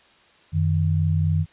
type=tone pair together; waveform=sine; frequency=91.54 / 155.56 Hz; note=F#2 / D#3; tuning=-18 / 0 cents; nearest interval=major sixth; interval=918 cents; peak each=-20 / -21 dBFS; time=0.52-1.46 s; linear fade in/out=50 ms; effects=white hiss -55 dBFS RMS until 1.52 s + resampled to 8000 Hz